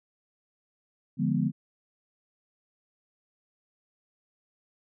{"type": "chord", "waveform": "sine", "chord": "D diminished seventh", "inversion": "none", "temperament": "equal with one note detuned", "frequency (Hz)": [146.83, 173.71, 207.7, 246.9], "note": ["D3", "F3", "Ab3", "Cb4"], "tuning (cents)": [0, -9, 0, 0], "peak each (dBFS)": -29, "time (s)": [1.17, 1.52], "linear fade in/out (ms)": 50, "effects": []}